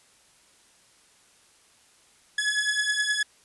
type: beating tone pair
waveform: sawtooth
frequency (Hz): 1691 / 1700.6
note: G#6 / G#6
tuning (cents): +31 / +41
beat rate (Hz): 9.6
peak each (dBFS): -23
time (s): 2.38-3.23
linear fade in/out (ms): 5
effects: white hiss -59 dBFS RMS until 3.44 s + resampled to 24000 Hz